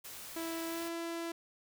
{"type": "noise", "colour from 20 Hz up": "white", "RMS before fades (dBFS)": -47, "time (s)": [0.04, 0.89], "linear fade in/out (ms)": 10}
{"type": "tone with pitch glide", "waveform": "sawtooth", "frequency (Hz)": [329.6, 335.2], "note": ["E4", "E4"], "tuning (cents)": [0, 29], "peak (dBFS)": -33, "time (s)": [0.36, 1.32], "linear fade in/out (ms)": 5, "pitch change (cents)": 29, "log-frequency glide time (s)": [0.67, 0.83]}
{"effects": []}